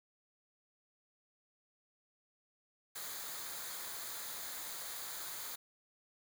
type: noise with comb filter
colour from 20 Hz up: white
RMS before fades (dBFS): -44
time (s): 2.95-5.56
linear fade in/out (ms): 10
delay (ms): 0.36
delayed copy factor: -0.55
effects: none